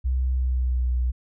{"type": "tone with pitch glide", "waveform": "sine", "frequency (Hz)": [64, 61.82], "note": ["C2", "B1"], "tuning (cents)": [-38, 2], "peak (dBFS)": -20, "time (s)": [0.04, 1.12], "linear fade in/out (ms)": 20, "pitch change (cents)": -60, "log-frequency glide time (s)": [0.32, 0.9], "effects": []}